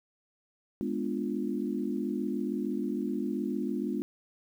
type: chord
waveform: sine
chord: G# diminished seventh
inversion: none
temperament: equal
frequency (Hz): 207.7 / 246.9 / 293.7 / 349.2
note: G#3 / B3 / D4 / F4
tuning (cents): 0 / 0 / 0 / 0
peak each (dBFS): -34 / -34 / -35 / -36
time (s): 0.81-4.02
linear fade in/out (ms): 0
effects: 10-bit